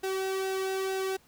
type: tone with flanger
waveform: sawtooth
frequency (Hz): 382.3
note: G4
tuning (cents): -43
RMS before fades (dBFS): -31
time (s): 0.03-1.17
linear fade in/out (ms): 10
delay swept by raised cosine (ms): 0.91 to 1.7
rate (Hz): 2.2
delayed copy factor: -0.6
effects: pink hiss -62 dBFS RMS until 1.27 s